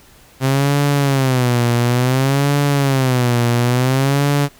sawtooth tone with vibrato, 130.81 Hz, C3, in tune, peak -9 dBFS, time 0.4-4.49 s, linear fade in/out 50 ms, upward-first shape sine, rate 0.57 Hz, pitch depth 160 cents each way, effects pink hiss -47 dBFS RMS until 4.59 s

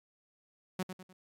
sawtooth tone with echo, 185 Hz, F#3, in tune, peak -28 dBFS, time 0.79-0.83 s, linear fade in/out 5 ms, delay 100 ms, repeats 3, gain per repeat -8 dB, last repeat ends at 1.13 s, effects AAC 64 kbps

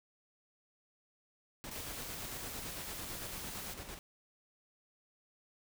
pink noise with tremolo, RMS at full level -45 dBFS, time 1.64-3.99 s, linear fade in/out 0 ms, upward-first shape square, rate 8.9 Hz, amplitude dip 45%
white high-pass noise, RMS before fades -46 dBFS, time 1.71-3.74 s, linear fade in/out 5 ms, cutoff 160 Hz, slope 12 dB/octave
effects none

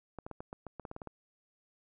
clicks, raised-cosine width 1 ms, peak -28 dBFS, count 12, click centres 0.187 / 0.265 / 0.313 / 0.405 / 0.529 / 0.667 / 0.797 / 0.852 / 0.914 / 0.964 / 1.018 / 1.073 s, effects none

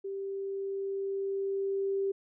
sine tone with level ramp, 392 Hz, G4, in tune, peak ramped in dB -34 to -27 dBFS, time 0.04-2.12 s, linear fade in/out 10 ms, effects none

